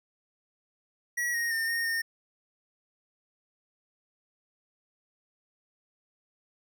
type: tone with pitch steps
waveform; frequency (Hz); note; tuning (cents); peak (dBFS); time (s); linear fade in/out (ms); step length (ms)
square; 1922 / 1868 / 1814 / 1848 / 1828; B6 / A#6 / A#6 / A#6 / A#6; -48 / +3 / -48 / -16 / -34; -28; 1.17-2.02; 10; 170
effects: none